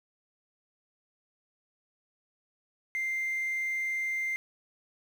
sine tone, 2093 Hz, C7, in tune, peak -27 dBFS, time 2.95-4.36 s, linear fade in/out 0 ms, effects tanh soft clip ceiling -27 dBFS + 9-bit

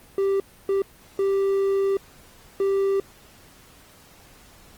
triangle tone bursts at uneven times, 392 Hz, G4, in tune, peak -17 dBFS, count 4, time 0.18-0.4 / 0.69-0.82 / 1.19-1.97 / 2.6-3 s, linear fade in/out 2 ms, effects pink hiss -51 dBFS RMS until 4.77 s + Opus 24 kbps

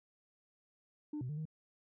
sine tone with pitch steps, 299.6 / 125.5 / 149.6 / 156.6 Hz, D4 / B2 / D3 / D#3, +35 / +28 / +32 / +11 cents, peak -36 dBFS, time 1.13-1.454 s, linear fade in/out 5 ms, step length 81 ms, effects tanh soft clip ceiling -35 dBFS

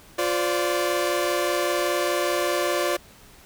sawtooth tone cluster, 352.4 / 516 / 581 Hz, F4 / C5 / D5, +16 / -24 / -19 cents, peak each -22 / -25 / -21 dBFS, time 0.18-2.97 s, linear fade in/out 10 ms, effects pink hiss -50 dBFS RMS until 3.45 s

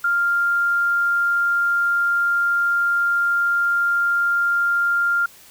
sine tone, 1396.9 Hz, F6, in tune, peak -16 dBFS, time 0.04-5.26 s, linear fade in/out 5 ms, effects white hiss -47 dBFS RMS until 5.5 s

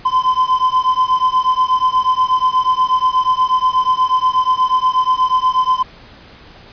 triangle beating tone pair, 1019 / 1027.3 Hz, C6 / C6, -46 / -32 cents, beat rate 8.3 Hz, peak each -13 dBFS, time 0.05-5.83 s, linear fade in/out 10 ms, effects pink hiss -41 dBFS RMS until 6.72 s + resampled to 11025 Hz

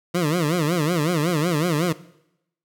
20% pulse tone with vibrato, 162.7 Hz, E3, 22 cents flat, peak -14 dBFS, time 0.14-1.93 s, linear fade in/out 10 ms, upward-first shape sine, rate 5.4 Hz, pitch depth 190 cents each way, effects noise-tail reverb RT60 0.8 s tail -18 dB re dry

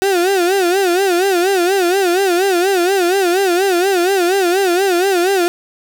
35% pulse tone with vibrato, 370 Hz, F#4, in tune, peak -10 dBFS, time 0.02-5.48 s, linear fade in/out 0 ms, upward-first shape sine, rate 4.2 Hz, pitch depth 130 cents each way, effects none

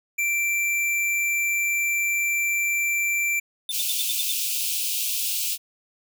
square tone, 2349 Hz, D7, in tune, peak -22 dBFS, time 0.18-3.4 s, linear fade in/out 10 ms
square tone bursts, 3563 Hz, A7, 21 cents sharp, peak -26 dBFS, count 7, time 3.69-4.319 s, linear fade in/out 2 ms, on 29 ms, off 71 ms
white high-pass noise, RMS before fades -26 dBFS, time 3.7-5.58 s, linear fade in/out 50 ms, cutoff 2400 Hz, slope 96 dB/octave
effects none

